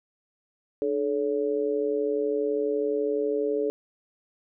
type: tone with amplitude modulation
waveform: sine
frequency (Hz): 431.5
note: A4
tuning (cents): -34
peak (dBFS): -19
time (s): 0.82-3.7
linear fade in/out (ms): 0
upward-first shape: sine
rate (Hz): 132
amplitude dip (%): 95
effects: none